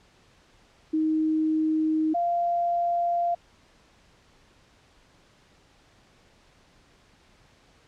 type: tone pair in turn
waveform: sine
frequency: 313.7 / 692.5 Hz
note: D#4 / F5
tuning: +14 / -15 cents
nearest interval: octave + major second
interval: 1371 cents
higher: second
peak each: -21 / -22 dBFS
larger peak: first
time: 0.93-2.14 / 2.14-3.35 s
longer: neither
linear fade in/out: 10 ms
effects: pink hiss -59 dBFS RMS until 7.87 s + low-pass 6000 Hz 12 dB/octave